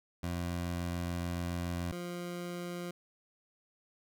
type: tone pair in turn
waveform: 20% pulse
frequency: 87 / 175.51 Hz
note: F2 / F3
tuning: -6 / +9 cents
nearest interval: octave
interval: 1215 cents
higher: second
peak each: -29 / -33 dBFS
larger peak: first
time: 0.23-1.92 / 1.92-2.91 s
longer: first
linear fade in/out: 5 ms
effects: none